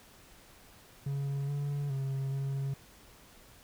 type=tone with pitch steps; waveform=triangle; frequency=139.5 / 143.2 / 135.4 / 137 Hz; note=C#3 / D3 / C#3 / C#3; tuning=+11 / -43 / -40 / -20 cents; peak=-29 dBFS; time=1.06-2.74 s; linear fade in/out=5 ms; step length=420 ms; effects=pink hiss -57 dBFS RMS until 3.63 s